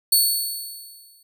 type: tone with exponential decay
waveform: 10% pulse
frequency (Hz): 4435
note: C#8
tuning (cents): 0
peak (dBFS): -6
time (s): 0.12-1.23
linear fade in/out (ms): 5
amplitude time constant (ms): 240
effects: none